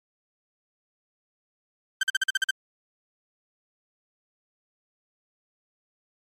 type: tone bursts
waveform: 30% pulse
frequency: 1558 Hz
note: G6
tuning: 11 cents flat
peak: -17 dBFS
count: 8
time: 2.01-2.509 s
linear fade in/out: 5 ms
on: 23 ms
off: 45 ms
effects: low-pass 9000 Hz 12 dB/octave + MP3 96 kbps